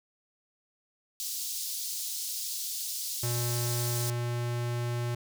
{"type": "high-pass noise", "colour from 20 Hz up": "pink", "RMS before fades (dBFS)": -35, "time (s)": [1.2, 4.1], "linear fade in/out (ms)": 0, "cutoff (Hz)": 4300, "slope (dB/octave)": 24}
{"type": "tone", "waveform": "square", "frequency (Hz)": 120, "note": "B2", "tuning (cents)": -49, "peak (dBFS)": -30, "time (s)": [3.23, 5.15], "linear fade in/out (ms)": 5}
{"effects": []}